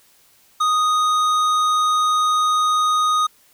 triangle tone with tanh clipping, 1243 Hz, D#6, 2 cents flat, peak -17 dBFS, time 0.6-3.27 s, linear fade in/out 10 ms, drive 17 dB, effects white hiss -55 dBFS RMS until 3.53 s

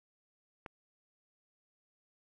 click, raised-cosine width 0.5 ms, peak -28 dBFS, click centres 0.662 s, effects none

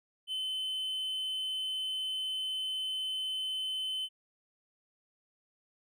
triangle tone, 3052 Hz, G7, 47 cents flat, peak -31 dBFS, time 0.27-4.09 s, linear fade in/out 50 ms, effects none

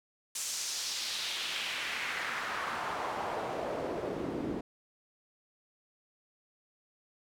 pink noise with band-pass filter sweep, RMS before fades -36 dBFS, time 0.35-4.61 s, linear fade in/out 5 ms, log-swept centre 7500 to 280 Hz, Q 1.7, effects none

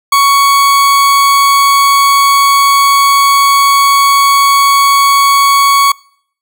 40% pulse tone, 1116 Hz, C#6, 11 cents sharp, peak -4 dBFS, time 0.12-5.92 s, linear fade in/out 5 ms, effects noise-tail reverb RT60 0.6 s tail -24 dB re dry

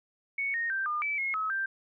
sine tone with pitch steps, 2220 / 1855 / 1568 / 1209 / 2308 / 2162 / 1284 / 1575 Hz, C#7 / A#6 / G6 / D6 / D7 / C#7 / E6 / G6, +2 / -9 / 0 / +50 / -31 / -44 / -46 / +8 cents, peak -28 dBFS, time 0.38-1.66 s, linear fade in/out 5 ms, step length 160 ms, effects none

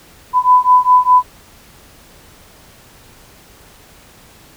sine beating tone pair, 998 / 1002.9 Hz, B5 / B5, +18 / +26 cents, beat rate 4.9 Hz, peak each -10 dBFS, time 0.33-1.23 s, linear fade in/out 50 ms, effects pink hiss -44 dBFS RMS until 4.56 s

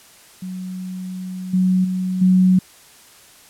sine tone with level steps, 185 Hz, F#3, in tune, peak -26 / -13 / -19 / -10 dBFS, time 0.42-2.59 s, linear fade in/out 5 ms, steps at 1.53 / 1.84 / 2.21 s, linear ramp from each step 10 ms, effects white hiss -47 dBFS RMS until 3.49 s + low-pass 12000 Hz 12 dB/octave

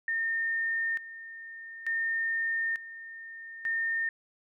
sine tone with tremolo, 1821 Hz, A#6, 41 cents flat, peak -27 dBFS, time 0.08-4.09 s, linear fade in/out 2 ms, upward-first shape square, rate 0.56 Hz, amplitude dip 80%, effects none

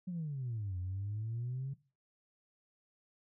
sine exponential two-way sweep, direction down then up, 186.5 to 88.8 to 139.3 Hz, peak -35 dBFS, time 0.07-1.74 s, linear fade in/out 10 ms, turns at 0.78 s, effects noise-tail reverb RT60 0.3 s tail -17 dB re dry + tanh soft clip ceiling -32 dBFS

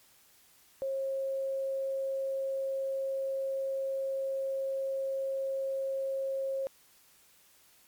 sine tone, 539 Hz, C#5, 49 cents flat, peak -30 dBFS, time 0.82-6.67 s, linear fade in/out 0 ms, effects white hiss -62 dBFS RMS until 7.87 s + MP3 96 kbps

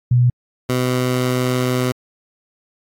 sine / 15% pulse tone pair in turn, 122.9 / 126.28 Hz, B2 / B2, -8 / +39 cents, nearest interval unison, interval 47 cents, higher second, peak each -10 dBFS, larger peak neither, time 0.11-0.3 / 0.69-1.92 s, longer second, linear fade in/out 5 ms, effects AAC 64 kbps

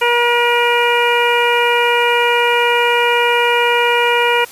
harmonic tone, 478 Hz, A#4, 43 cents sharp, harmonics 1 / 2 / 3 / 4 / 5 / 6, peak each -16 / -16 / -20 / -22 / -18 / -21 dBFS, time 0.01-4.45 s, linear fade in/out 10 ms, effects white hiss -37 dBFS RMS until 4.51 s + resampled to 32000 Hz

